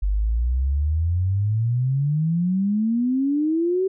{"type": "exponential sweep", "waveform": "sine", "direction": "up", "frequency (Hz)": [47.58, 386.7], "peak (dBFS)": -18, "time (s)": [0.02, 3.88], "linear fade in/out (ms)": 10, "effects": []}